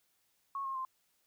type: tone with pitch steps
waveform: sine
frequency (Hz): 1100 / 1073 / 1046.7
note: C#6 / C6 / C6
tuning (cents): -14 / +43 / 0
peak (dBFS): -35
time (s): 0.55-0.85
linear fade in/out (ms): 2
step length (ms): 100
effects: white hiss -75 dBFS RMS until 1.26 s